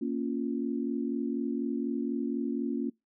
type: chord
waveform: sine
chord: Bb minor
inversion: none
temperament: equal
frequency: 233.1 / 277.2 / 349.2 Hz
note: Bb3 / Db4 / F4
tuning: 0 / 0 / 0 cents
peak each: -32 / -32 / -36 dBFS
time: 0.01-2.9 s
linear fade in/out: 10 ms
effects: noise-tail reverb RT60 0.2 s tail -24 dB re dry